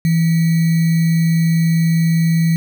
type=tone with sample-and-hold; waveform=sine; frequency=164.81 Hz; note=E3; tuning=in tune; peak=-11 dBFS; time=0.05-2.56 s; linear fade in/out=0 ms; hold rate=2100 Hz; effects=none